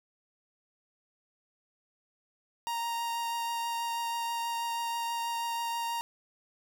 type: tone with vibrato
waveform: 45% pulse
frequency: 932.3 Hz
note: A#5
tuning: in tune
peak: -31 dBFS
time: 2.67-6.01 s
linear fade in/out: 0 ms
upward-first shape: triangle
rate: 6.2 Hz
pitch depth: 11 cents each way
effects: none